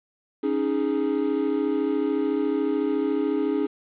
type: chord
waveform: triangle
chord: C# suspended second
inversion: none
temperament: equal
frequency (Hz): 277.2 / 311.1 / 415.3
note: C#4 / D#4 / G#4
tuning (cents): 0 / 0 / 0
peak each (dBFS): -24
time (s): 0.43-3.67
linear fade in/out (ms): 10
effects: resampled to 8000 Hz + 8-bit